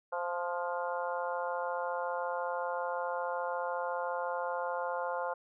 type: harmonic tone with a mistuned harmonic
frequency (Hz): 174.61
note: F3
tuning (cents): 0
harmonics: 3 / 4 / 5 / 6 / 7 / 8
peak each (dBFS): -36 / -40 / -38 / -40 / -47 / -42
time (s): 0.12-5.34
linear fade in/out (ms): 10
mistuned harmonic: 8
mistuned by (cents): +17
effects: none